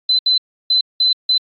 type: tone bursts at uneven times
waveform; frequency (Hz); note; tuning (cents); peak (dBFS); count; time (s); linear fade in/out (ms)
sine; 4041; B7; +39; -11; 5; 0.09-0.19 / 0.26-0.38 / 0.7-0.81 / 1-1.13 / 1.29-1.38; 5
effects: AAC 48 kbps